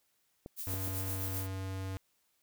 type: clicks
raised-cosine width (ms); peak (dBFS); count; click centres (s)
2; -30; 3; 0.461 / 0.738 / 0.877
type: noise with tremolo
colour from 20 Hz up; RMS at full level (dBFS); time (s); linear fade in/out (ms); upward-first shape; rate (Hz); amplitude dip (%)
violet; -38; 0.56-1.48; 50; sine; 7.7; 45
type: tone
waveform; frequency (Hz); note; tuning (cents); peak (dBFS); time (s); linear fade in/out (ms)
square; 95.4; G2; -47; -37; 0.67-1.97; 0
effects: white hiss -75 dBFS RMS until 2.42 s

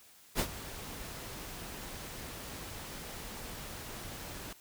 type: noise with ADSR envelope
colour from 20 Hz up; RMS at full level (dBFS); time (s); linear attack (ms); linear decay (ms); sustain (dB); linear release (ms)
pink; -30; 0.35-4.53; 44; 72; -14; 4
effects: white hiss -59 dBFS RMS until 4.6 s

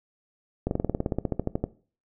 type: slowing click train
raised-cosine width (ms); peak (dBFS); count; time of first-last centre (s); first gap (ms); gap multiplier
2; -12; 17; 0.67-1.64; 41; 1.05
effects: noise-tail reverb RT60 0.4 s tail -18 dB re dry

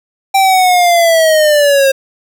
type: linear sweep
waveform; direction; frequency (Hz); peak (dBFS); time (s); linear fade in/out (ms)
square; down; 784 to 534; -7; 0.34-1.92; 10
effects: none

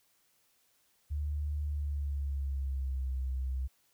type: tone with pitch glide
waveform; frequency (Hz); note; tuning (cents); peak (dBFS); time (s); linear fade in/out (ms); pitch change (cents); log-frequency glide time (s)
sine; 73.8 to 64.99; D2 to C2; +9 to -11; -31; 1.1-3.68; 20; -220; 1.66-3.09
effects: white hiss -71 dBFS RMS until 3.93 s

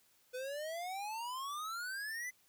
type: exponential sweep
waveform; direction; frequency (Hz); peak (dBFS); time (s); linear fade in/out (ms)
square; up; 493.9 to 2043; -40; 0.33-2.31; 20
effects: white hiss -70 dBFS RMS until 2.48 s

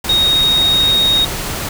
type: tone in noise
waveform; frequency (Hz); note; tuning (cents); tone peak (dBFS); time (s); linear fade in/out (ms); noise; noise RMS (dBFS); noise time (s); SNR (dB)
sine; 3743; A#7; +6; -10; 0.09-1.25; 5; pink; -22; 0.04-1.69; +9
effects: none

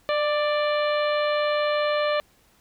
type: harmonic tone with a mistuned harmonic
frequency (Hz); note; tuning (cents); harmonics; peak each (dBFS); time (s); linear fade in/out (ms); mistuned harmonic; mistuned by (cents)
589; D5; +5; 1 / 2 / 3 / 4 / 5 / 6 / 7; -22 / -28 / -32 / -34 / -36 / -38 / -39; 0.09-2.2; 0; 1; +20
effects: pink hiss -60 dBFS RMS until 2.6 s

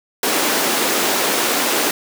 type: high-pass noise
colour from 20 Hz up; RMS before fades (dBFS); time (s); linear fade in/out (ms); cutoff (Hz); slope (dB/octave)
pink; -18; 0.23-1.91; 2; 250; 24
effects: none

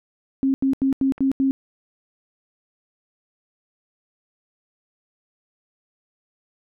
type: tone bursts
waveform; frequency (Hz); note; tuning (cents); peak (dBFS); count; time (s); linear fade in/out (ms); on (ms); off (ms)
sine; 269; C4; +48; -16; 6; 0.43-1.51; 0; 110; 84
type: clicks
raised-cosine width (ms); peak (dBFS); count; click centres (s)
0.5; -26; 2; 0.926 / 1.18
effects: none

